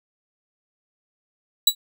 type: tone with exponential decay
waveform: sawtooth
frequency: 3922 Hz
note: B7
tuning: 13 cents flat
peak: -6 dBFS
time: 1.67-1.75 s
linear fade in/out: 5 ms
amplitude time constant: 16 ms
effects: none